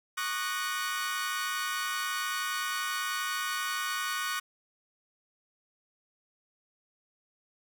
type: chord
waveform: sawtooth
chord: D# minor seventh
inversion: third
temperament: equal with one note detuned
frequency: 1108.7 / 1218.9 / 1480 / 1864.7 Hz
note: C#6 / D#6 / F#6 / A#6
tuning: 0 / -36 / 0 / 0 cents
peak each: -33 / -33 / -31 / -35 dBFS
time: 0.17-4.4 s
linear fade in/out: 10 ms
effects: none